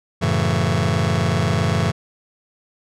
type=chord; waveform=sawtooth; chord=F# minor seventh; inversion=none; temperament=just; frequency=92.5 / 111 / 138.75 / 166.5 Hz; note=F#2 / A2 / C#3 / E3; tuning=0 / +16 / +2 / +18 cents; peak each=-18 dBFS; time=0.21-1.92 s; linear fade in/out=20 ms; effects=low-pass 7000 Hz 12 dB/octave